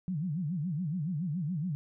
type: tone with vibrato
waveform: sine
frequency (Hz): 164.5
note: E3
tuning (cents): -3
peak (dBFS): -30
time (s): 0.08-1.75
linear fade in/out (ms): 0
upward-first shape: sine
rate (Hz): 7.1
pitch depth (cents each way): 250
effects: none